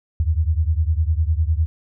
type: beating tone pair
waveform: sine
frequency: 75.9 / 85.8 Hz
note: D#2 / F2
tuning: -42 / -30 cents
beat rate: 9.9 Hz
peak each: -18 / -20 dBFS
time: 0.2-1.66 s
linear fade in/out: 0 ms
effects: none